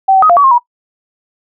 sine tone with pitch steps, 771 / 764 / 1257 / 695 / 1137 / 1067 / 960 Hz, G5 / G5 / D#6 / F5 / C#6 / C6 / B5, -29 / -45 / +17 / -9 / +44 / +34 / -49 cents, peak -4 dBFS, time 0.08-0.584 s, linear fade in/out 10 ms, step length 72 ms, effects noise-tail reverb RT60 0.1 s tail -21 dB re dry

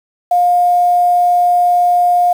sine tone with quantisation, 709 Hz, F5, 26 cents sharp, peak -8 dBFS, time 0.31-2.33 s, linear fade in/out 5 ms, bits 6, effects none

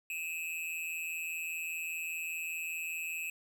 square tone with amplitude modulation, 2580 Hz, E7, 38 cents flat, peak -33 dBFS, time 0.1-3.3 s, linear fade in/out 2 ms, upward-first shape sine, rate 165 Hz, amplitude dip 80%, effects 11-bit

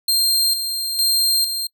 sawtooth tone with tremolo, 4186 Hz, C8, in tune, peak -12 dBFS, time 0.08-1.67 s, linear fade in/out 5 ms, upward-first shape square, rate 1.1 Hz, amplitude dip 55%, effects noise-tail reverb RT60 0.1 s tail -25 dB re dry

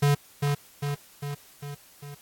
square tone with echo, 143.7 Hz, D3, 37 cents flat, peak -19 dBFS, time 0.02-0.15 s, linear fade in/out 10 ms, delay 400 ms, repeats 5, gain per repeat -4 dB, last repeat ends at 2.15 s, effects white hiss -54 dBFS RMS until 2.21 s + AAC 64 kbps

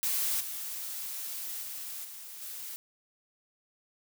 blue noise with level steps, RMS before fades -30 / -38 / -40 / -45 / -41 dBFS, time 0.03-2.76 s, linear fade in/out 0 ms, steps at 0.4 / 1.62 / 2.04 / 2.41 s, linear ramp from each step 10 ms, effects none

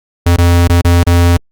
square tone with dropouts, 86.6 Hz, F2, 14 cents flat, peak -6 dBFS, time 0.26-1.37 s, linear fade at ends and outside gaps 5 ms, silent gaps 0.363-0.383 / 0.676-0.696 / 0.814-0.847 / 1.033-1.067 s, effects Opus 48 kbps

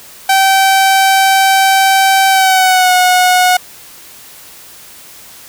sawtooth tone with pitch glide, 773 to 729.6 Hz, G5 to F#5, -24 to -24 cents, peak -3 dBFS, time 0.29-3.57 s, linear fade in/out 5 ms, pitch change -100 cents, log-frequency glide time 2.29-2.93 s, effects white hiss -36 dBFS RMS until 5.48 s

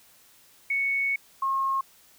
sine tone pair in turn, 2217 / 1078.8 Hz, C#7 / C#6, 0 / -47 cents, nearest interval octave, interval 1247 cents, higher first, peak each -23 dBFS, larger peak neither, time 0.7-1.16 / 1.42-1.81 s, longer first, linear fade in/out 5 ms, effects white hiss -57 dBFS RMS until 2.18 s

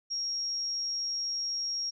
sine tone, 5588 Hz, F8, in tune, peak -30 dBFS, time 0.1-1.91 s, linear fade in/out 20 ms, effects none

